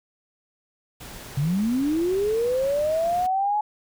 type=noise; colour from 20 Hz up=pink; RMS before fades=-40 dBFS; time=1-3.27 s; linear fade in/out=10 ms
type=linear sweep; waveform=sine; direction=up; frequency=130.81 to 851 Hz; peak=-20 dBFS; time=1.37-3.61 s; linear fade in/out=5 ms
effects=none